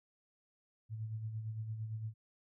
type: tone with tremolo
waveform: sine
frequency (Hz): 110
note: A2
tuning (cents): 0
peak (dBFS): -36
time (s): 0.89-2.14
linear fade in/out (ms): 50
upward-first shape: sine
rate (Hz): 8.8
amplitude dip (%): 50
effects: none